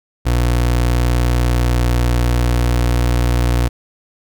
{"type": "tone", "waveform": "30% pulse", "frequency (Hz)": 60.2, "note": "B1", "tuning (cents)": -44, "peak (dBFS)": -10, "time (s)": [0.25, 3.69], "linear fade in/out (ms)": 20, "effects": []}